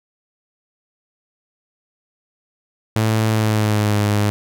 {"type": "tone with pitch glide", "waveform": "sawtooth", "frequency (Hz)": [110, 103.83], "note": ["A2", "G#2"], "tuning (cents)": [0, 0], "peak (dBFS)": -11, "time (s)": [2.96, 4.3], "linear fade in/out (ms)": 0, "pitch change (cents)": -100, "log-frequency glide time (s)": [3.31, 3.99], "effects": []}